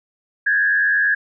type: tone with frequency modulation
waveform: sine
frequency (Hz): 1661.2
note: G#6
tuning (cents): 0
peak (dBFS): -14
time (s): 0.46-1.15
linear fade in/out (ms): 10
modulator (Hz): 88.7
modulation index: 0.85
effects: none